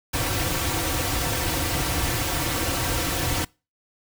pink noise with comb filter, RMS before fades -25 dBFS, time 0.13-3.45 s, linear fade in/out 10 ms, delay 4.8 ms, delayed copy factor -0.75, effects noise-tail reverb RT60 0.3 s tail -25 dB re dry

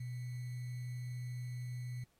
sine tone with sample-and-hold, 123.47 Hz, B2, in tune, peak -39 dBFS, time 0-2.04 s, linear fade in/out 5 ms, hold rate 2100 Hz, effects pink hiss -75 dBFS RMS until 2.19 s + AAC 48 kbps

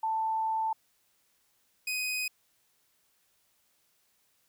sine / sawtooth tone pair in turn, 885 / 2503 Hz, A5 / D#7, +10 / +10 cents, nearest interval octave + tritone, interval 1800 cents, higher second, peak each -27 dBFS, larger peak neither, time 0.03-0.73 / 1.87-2.28 s, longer first, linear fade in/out 5 ms, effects white hiss -71 dBFS RMS until 4.48 s

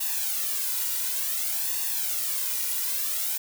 blue noise with flanger, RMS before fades -28 dBFS, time 0-3.38 s, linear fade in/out 10 ms, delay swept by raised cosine 1.1 to 2.1 ms, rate 0.56 Hz, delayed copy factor +0.85, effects none

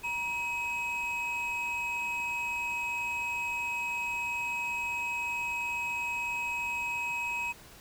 triangle tone pair together, 953 / 2544 Hz, A#5 / D#7, +38 / +38 cents, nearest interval octave + perfect fourth, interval 1700 cents, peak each -35 / -30 dBFS, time 0.03-7.53 s, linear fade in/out 20 ms, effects pink hiss -52 dBFS RMS until 7.8 s

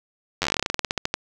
slowing click train, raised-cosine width 0.2 ms, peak -5 dBFS, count 21, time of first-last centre 0.42-1.141 s, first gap 10 ms, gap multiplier 1.12, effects none

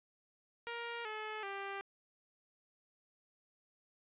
10% pulse tone with pitch steps, 469.7 / 430.7 / 395 Hz, A#4 / A4 / G4, +13 / -37 / +13 cents, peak -32 dBFS, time 0.67-1.81 s, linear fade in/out 0 ms, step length 380 ms, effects resampled to 8000 Hz + 12-bit

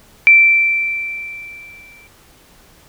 sine tone with exponential decay, 2341 Hz, D7, 6 cents flat, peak -3 dBFS, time 0.27-2.07 s, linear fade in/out 0 ms, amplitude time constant 390 ms, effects pink hiss -48 dBFS RMS until 2.88 s

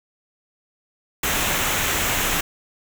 pink noise with comb filter, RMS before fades -22 dBFS, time 1.23-2.41 s, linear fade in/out 5 ms, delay 0.21 ms, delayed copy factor -0.5, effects none

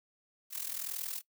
blue noise with amplitude modulation, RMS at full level -35 dBFS, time 0.5-1.22 s, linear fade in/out 50 ms, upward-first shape sine, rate 41.3 Hz, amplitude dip 80%, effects noise-tail reverb RT60 0.1 s tail -20 dB re dry

